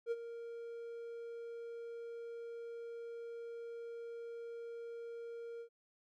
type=tone with ADSR envelope; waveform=triangle; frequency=466.2 Hz; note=A#4; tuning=in tune; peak=-30 dBFS; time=0.06-5.69 s; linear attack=54 ms; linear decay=36 ms; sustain=-12 dB; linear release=83 ms; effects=none